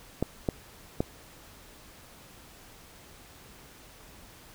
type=clicks; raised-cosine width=2 ms; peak=-12 dBFS; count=3; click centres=0.226 / 0.488 / 1.005 s; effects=pink hiss -52 dBFS RMS until 4.54 s